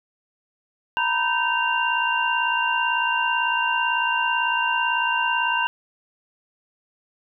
sine tone cluster, 927 / 985 / 1548 / 2781 Hz, A#5 / B5 / G6 / F7, -10 / -5 / -22 / -8 cents, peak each -25 dBFS, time 0.97-5.67 s, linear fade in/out 0 ms, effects none

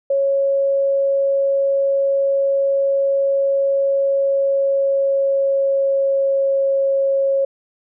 sine tone with pitch glide, 551 to 546.6 Hz, C#5 to C#5, -11 to -24 cents, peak -14 dBFS, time 0.1-7.45 s, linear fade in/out 5 ms, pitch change -13 cents, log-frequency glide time 4.05-6.63 s, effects none

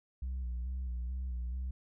sine tone with vibrato, 62.3 Hz, B1, 16 cents sharp, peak -32 dBFS, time 0.22-1.71 s, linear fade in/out 5 ms, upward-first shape square, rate 2.3 Hz, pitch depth 49 cents each way, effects tanh soft clip ceiling -33 dBFS

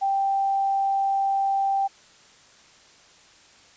sine tone, 785 Hz, G5, 2 cents sharp, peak -20 dBFS, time 0.01-1.88 s, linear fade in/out 20 ms, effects white hiss -53 dBFS RMS until 3.76 s + resampled to 16000 Hz

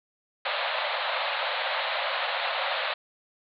pink band-pass noise, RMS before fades -29 dBFS, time 0.45-2.94 s, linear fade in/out 5 ms, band 520 to 4200 Hz, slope 96 dB/octave, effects none

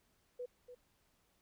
sine tone with echo, 493.9 Hz, B4, in tune, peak -40 dBFS, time 0.39-0.46 s, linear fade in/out 10 ms, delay 290 ms, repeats 1, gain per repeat -10 dB, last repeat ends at 0.75 s, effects pink hiss -75 dBFS RMS until 1.41 s

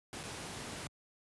pink noise with dropouts, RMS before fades -43 dBFS, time 0.13-0.87 s, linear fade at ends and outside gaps 0 ms, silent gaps 0.232-0.237 s, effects high-pass 80 Hz 12 dB/octave + resampled to 24000 Hz

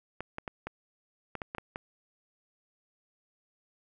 clicks, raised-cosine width 0.5 ms, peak -21 dBFS, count 9, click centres 0.206 / 0.384 / 0.478 / 0.67 / 1.353 / 1.418 / 1.549 / 1.583 / 1.759 s, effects none

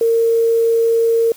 sine tone with quantisation, 458.6 Hz, A#4, 28 cents flat, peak -11 dBFS, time 0.01-1.32 s, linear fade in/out 2 ms, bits 6, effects white hiss -43 dBFS RMS until 1.36 s

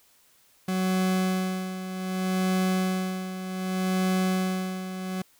40% pulse tone with tremolo, 186.4 Hz, F#3, 13 cents sharp, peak -21 dBFS, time 0.68-5.22 s, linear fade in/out 5 ms, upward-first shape sine, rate 0.65 Hz, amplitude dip 70%, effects white hiss -61 dBFS RMS until 5.39 s

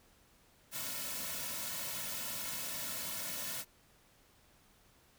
white noise with comb filter, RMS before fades -40 dBFS, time 0.71-3.65 s, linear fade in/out 50 ms, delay 2.5 ms, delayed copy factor -0.75, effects pink hiss -66 dBFS RMS until 5.18 s

